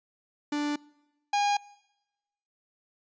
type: tone pair in turn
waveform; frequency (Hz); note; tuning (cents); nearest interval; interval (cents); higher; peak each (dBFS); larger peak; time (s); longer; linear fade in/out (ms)
45% pulse; 293.7 / 816.4; D4 / G#5; 0 / -30; octave + tritone; 1770; second; -27 / -23; second; 0.52-0.76 / 1.33-1.57; neither; 5
effects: noise-tail reverb RT60 1.0 s tail -24 dB re dry + resampled to 16000 Hz